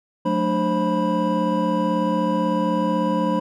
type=tone cluster; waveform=triangle; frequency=182.1 / 218.2 / 296.9 / 528 / 984 Hz; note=F#3 / A3 / D4 / C5 / B5; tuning=-27 / -14 / +19 / +16 / -7 cents; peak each=-23 dBFS; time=0.25-3.4 s; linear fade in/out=10 ms; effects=none